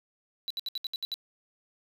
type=tone bursts; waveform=triangle; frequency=3951 Hz; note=B7; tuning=in tune; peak=-29 dBFS; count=8; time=0.48-1.141 s; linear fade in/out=0 ms; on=24 ms; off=67 ms; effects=none